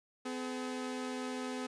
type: tone pair together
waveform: sawtooth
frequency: 254.6 / 426 Hz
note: C4 / G#4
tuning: -47 / +44 cents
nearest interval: major sixth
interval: 891 cents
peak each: -34 / -39 dBFS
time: 0.25-1.67 s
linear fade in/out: 10 ms
effects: resampled to 22050 Hz